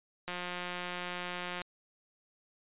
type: click train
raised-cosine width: 0.3 ms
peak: -22 dBFS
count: 239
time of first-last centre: 0.28-1.617 s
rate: 178 Hz
effects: resampled to 8000 Hz